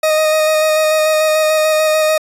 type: tone with vibrato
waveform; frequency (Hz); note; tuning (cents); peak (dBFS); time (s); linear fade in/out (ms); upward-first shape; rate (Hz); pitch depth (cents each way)
40% pulse; 622.3; D#5; 0; -10; 0.03-2.18; 5; square; 6.8; 12
effects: resampled to 32000 Hz